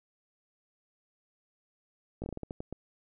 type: slowing click train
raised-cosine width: 2 ms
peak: -24 dBFS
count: 10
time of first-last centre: 2.22-2.726 s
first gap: 18 ms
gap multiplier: 1.27
effects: none